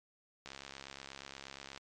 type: click train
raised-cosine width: 0.2 ms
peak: -28 dBFS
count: 91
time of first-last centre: 0.46-1.776 s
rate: 68.4 Hz
effects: MP3 48 kbps